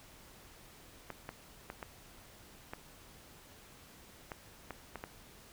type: clicks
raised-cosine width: 0.5 ms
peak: -26 dBFS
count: 9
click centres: 1.103 / 1.291 / 1.701 / 1.828 / 2.735 / 4.318 / 4.707 / 4.957 / 5.039 s
effects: pink hiss -57 dBFS RMS until 5.52 s